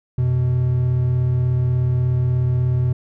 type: tone pair together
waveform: triangle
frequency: 88.82 / 125.4 Hz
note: F2 / B2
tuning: +30 / +27 cents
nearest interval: tritone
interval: 597 cents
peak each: -22 / -14 dBFS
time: 0.18-2.93 s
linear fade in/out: 5 ms
effects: none